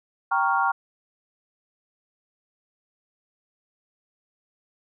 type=chord; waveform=sine; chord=G half-diminished seventh; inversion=none; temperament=equal; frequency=784 / 932.3 / 1108.7 / 1396.9 Hz; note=G5 / Bb5 / Db6 / F6; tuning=0 / 0 / 0 / 0 cents; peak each=-25 dBFS; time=0.31-0.72 s; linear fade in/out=10 ms; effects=none